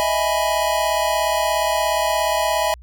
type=chord; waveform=square; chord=E major seventh; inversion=third; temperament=equal; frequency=622.3 / 659.3 / 830.6 / 987.8 Hz; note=D#5 / E5 / G#5 / B5; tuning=0 / 0 / 0 / 0 cents; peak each=-24 dBFS; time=0-2.74 s; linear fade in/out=0 ms; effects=added 60 Hz sine -39 dBFS peak until 2.82 s